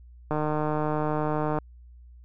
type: click train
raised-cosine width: 1 ms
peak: -14 dBFS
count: 195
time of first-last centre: 0.31-1.586 s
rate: 152 Hz
effects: added 60 Hz sine -46 dBFS peak until 2.24 s